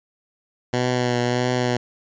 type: tone with vibrato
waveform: 10% pulse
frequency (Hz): 123.47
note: B2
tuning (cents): 0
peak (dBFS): -11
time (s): 0.73-1.77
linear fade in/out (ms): 5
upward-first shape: triangle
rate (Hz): 1.6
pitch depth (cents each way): 29
effects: resampled to 16000 Hz